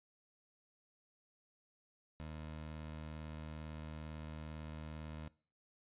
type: tone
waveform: 20% pulse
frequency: 77.78 Hz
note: D#2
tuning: in tune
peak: -40 dBFS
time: 2.2-5.28 s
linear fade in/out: 0 ms
effects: noise-tail reverb RT60 0.4 s tail -21 dB re dry + resampled to 8000 Hz